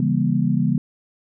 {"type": "chord", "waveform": "sine", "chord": "C# diminished seventh", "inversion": "none", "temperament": "just", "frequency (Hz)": [138.59, 166.31, 199.57, 239.5], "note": ["C#3", "E3", "G3", "Bb3"], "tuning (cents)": [0, 16, 31, 47], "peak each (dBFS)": -22, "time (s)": [0, 0.78], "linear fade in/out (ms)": 2, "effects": []}